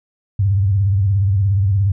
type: tone with vibrato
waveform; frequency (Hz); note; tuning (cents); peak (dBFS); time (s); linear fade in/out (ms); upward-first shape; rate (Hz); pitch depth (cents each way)
sine; 98.3; G2; +5; -12; 0.39-1.92; 5; sine; 17; 110
effects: none